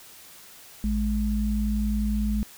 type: tone pair together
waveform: sine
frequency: 55.67 / 210 Hz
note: A1 / G#3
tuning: +21 / +19 cents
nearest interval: octave + major seventh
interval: 2298 cents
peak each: -25 dBFS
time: 0.84-2.43 s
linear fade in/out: 0 ms
effects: white hiss -48 dBFS RMS until 2.57 s